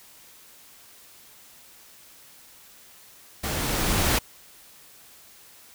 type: noise with level ramp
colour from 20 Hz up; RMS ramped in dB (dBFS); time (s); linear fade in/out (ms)
pink; -29 to -21; 3.43-4.19; 10
effects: white hiss -51 dBFS RMS until 5.74 s